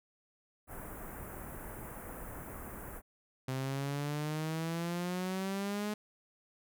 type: band-stop noise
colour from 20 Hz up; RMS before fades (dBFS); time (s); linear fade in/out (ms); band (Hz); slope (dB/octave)
pink; -45; 0.67-3.02; 50; 1800 to 10000; 24
type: exponential sweep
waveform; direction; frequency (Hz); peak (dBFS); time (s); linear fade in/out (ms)
sawtooth; up; 129.7 to 211.7; -30; 3.48-5.94; 5
effects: none